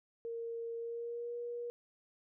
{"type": "tone with pitch glide", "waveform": "sine", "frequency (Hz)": [462.6, 477.5], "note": ["A#4", "A#4"], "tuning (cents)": [-13, 42], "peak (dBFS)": -38, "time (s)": [0.25, 1.7], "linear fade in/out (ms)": 0, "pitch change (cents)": 55, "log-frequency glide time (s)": [0.76, 1.36], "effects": []}